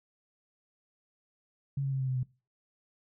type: tone with pitch steps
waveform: sine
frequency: 138.59 / 136.21 / 133.87 / 131.57 / 129.31 / 127.09 Hz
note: C#3 / C#3 / C3 / C3 / C3 / C3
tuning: 0 / -30 / +40 / +10 / -20 / -50 cents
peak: -28 dBFS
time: 1.77-2.232 s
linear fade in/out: 5 ms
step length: 77 ms
effects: noise-tail reverb RT60 0.3 s tail -21 dB re dry